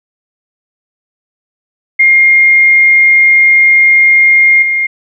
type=tone with level steps; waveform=sine; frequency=2125 Hz; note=C7; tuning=26 cents sharp; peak=-3 / -9 dBFS; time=1.99-4.87 s; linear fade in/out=10 ms; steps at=4.62 s; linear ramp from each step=5 ms; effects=none

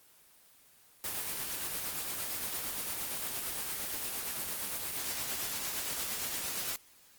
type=noise with tremolo; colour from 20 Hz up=white; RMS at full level=-35 dBFS; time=1.04-6.76 s; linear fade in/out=0 ms; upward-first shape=sine; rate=8.7 Hz; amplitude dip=30%; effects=white hiss -61 dBFS RMS until 7.18 s + Opus 24 kbps

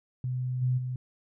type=tone with level steps; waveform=sine; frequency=126.7 Hz; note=B2; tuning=45 cents sharp; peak=-28 / -23 / -30 dBFS; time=0.24-0.96 s; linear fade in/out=2 ms; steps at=0.61 / 0.77 s; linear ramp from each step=20 ms; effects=none

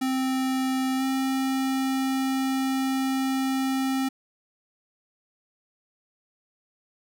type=tone with pitch glide; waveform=square; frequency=261.6 to 265.4 Hz; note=C4 to C4; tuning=0 to +25 cents; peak=-24 dBFS; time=0.01-4.09 s; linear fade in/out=10 ms; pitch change=+25 cents; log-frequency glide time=0.97-1.03 s; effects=none

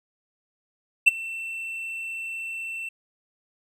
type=tone with ADSR envelope; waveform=triangle; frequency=2686 Hz; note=E7; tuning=32 cents sharp; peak=-7 dBFS; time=1.06-2.89 s; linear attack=18 ms; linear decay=18 ms; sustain=-22 dB; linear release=6 ms; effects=none

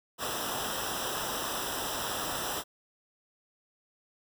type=noise with comb filter; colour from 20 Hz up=pink; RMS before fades=-34 dBFS; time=0.18-2.64 s; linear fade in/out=50 ms; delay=0.45 ms; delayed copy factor=-0.85; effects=none

